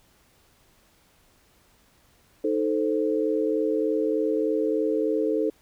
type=chord; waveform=sine; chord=A diminished; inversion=second; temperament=equal; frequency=311.1 / 440 / 523.3 Hz; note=Eb4 / A4 / C5; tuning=0 / 0 / 0 cents; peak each=-26 / -24 / -29 dBFS; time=2.44-5.5 s; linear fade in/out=5 ms; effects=pink hiss -61 dBFS RMS until 5.61 s